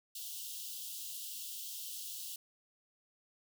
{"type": "high-pass noise", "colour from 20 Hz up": "white", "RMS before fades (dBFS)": -44, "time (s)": [0.15, 2.36], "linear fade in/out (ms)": 5, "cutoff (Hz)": 2800, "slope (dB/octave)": 96, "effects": []}